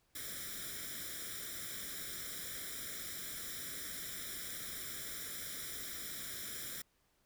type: noise with comb filter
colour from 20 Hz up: white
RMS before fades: -44 dBFS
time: 0.15-6.82 s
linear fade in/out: 5 ms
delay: 0.55 ms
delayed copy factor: +1
effects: pink hiss -75 dBFS RMS until 7.25 s